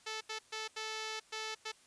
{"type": "tone bursts at uneven times", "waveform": "5% pulse", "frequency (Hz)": 437.7, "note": "A4", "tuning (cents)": -9, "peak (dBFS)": -27, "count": 6, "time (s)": [[0.06, 0.21], [0.29, 0.39], [0.52, 0.68], [0.76, 1.2], [1.32, 1.55], [1.65, 1.72]], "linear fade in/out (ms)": 10, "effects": ["white hiss -64 dBFS RMS until 1.86 s", "resampled to 22050 Hz"]}